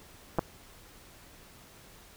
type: clicks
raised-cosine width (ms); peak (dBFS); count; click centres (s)
1; -13; 2; 0.386 / 0.392
effects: pink hiss -54 dBFS RMS until 2.16 s